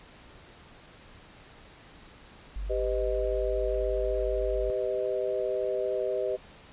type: tone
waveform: sine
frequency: 49 Hz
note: G1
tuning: in tune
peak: -31 dBFS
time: 2.56-4.7 s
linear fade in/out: 0 ms
type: chord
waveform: sine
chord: G augmented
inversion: none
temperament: equal with one note detuned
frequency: 392 / 504.6 / 622.3 Hz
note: G4 / B4 / D#5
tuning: 0 / +37 / 0 cents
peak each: -31 dBFS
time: 2.69-6.37 s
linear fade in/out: 20 ms
effects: pink hiss -52 dBFS RMS until 6.72 s + resampled to 8000 Hz